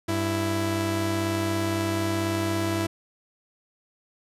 sawtooth tone pair together, 98 / 331 Hz, G2 / E4, 0 / +7 cents, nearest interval octave + major sixth, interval 2107 cents, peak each -24 / -22 dBFS, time 0.08-2.87 s, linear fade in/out 10 ms, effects resampled to 32000 Hz

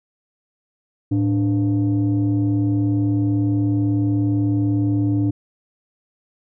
sine tone pair together, 110 / 293.7 Hz, A2 / D4, 0 / 0 cents, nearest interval octave + perfect fourth, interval 1700 cents, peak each -17 dBFS, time 1.11-5.31 s, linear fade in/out 10 ms, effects tanh soft clip ceiling -12 dBFS

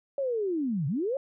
sine linear two-way sweep, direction down then up, 568 to 127.4 to 568 Hz, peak -26 dBFS, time 0.18-1.17 s, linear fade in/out 2 ms, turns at 0.87 s, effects none

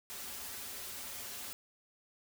white noise with comb filter, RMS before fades -44 dBFS, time 0.1-1.53 s, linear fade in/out 0 ms, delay 6.3 ms, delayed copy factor -1, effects none

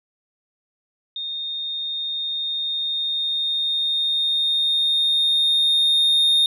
sine tone with level ramp, 3674 Hz, A#7, 26 cents flat, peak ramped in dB -26 to -11 dBFS, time 1.16-6.46 s, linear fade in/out 2 ms, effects tanh soft clip ceiling -13 dBFS

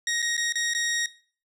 15% pulse tone with dropouts, 1878 Hz, A#6, 12 cents sharp, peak -18 dBFS, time 0.07-1.06 s, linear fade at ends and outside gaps 2 ms, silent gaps 0.22-0.225 / 0.368-0.377 / 0.524-0.555 / 0.736-0.748 s, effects noise-tail reverb RT60 0.4 s tail -17 dB re dry + low-pass 10000 Hz 12 dB/octave

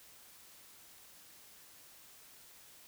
silence, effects white hiss -58 dBFS RMS until 2.87 s

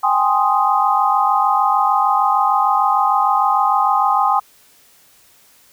sine chord, Ab major seventh, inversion third, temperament equal, 784 / 830.6 / 1046.5 / 1244.5 Hz, G5 / Ab5 / C6 / Eb6, 0 / 0 / 0 / 0 cents, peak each -18 dBFS, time 0.03-4.4 s, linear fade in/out 10 ms, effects white hiss -51 dBFS RMS until 5.72 s

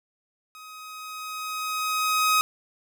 sawtooth tone with level ramp, 1261 Hz, D#6, 23 cents sharp, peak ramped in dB -39 to -14 dBFS, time 0.55-2.41 s, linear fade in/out 0 ms, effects none

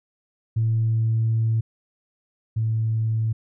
sine tone pair in turn, 112.4 / 111.37 Hz, A2 / A2, +37 / +21 cents, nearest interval unison, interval 16 cents, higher first, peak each -17 / -19 dBFS, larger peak first, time 0.56-1.61 / 2.56-3.33 s, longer first, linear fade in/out 10 ms, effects tanh soft clip ceiling -14 dBFS

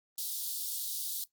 white high-pass noise, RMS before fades -36 dBFS, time 0.18-1.24 s, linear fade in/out 2 ms, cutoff 3500 Hz, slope 48 dB/octave, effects noise-tail reverb RT60 0.1 s tail -17 dB re dry + Opus 32 kbps

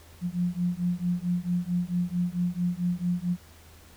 sine beating tone pair, 174.61 / 179.11 Hz, F3 / F3, 0 / +44 cents, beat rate 4.5 Hz, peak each -28 dBFS, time 0.21-3.37 s, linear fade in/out 50 ms, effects added 81 Hz sine -52 dBFS peak until 3.96 s + pink hiss -54 dBFS RMS until 3.96 s

